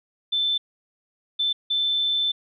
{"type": "tone bursts at uneven times", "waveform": "sine", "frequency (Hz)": 3533, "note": "A7", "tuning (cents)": 6, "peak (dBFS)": -20, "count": 3, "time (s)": [[0.32, 0.58], [1.39, 1.53], [1.7, 2.32]], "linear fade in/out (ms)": 10, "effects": []}